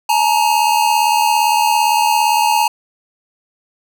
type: tone pair together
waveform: square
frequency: 854.7 / 932.3 Hz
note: G#5 / A#5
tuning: +49 / 0 cents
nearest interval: major second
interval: 151 cents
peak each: -15 dBFS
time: 0.09-2.68 s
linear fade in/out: 5 ms
effects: none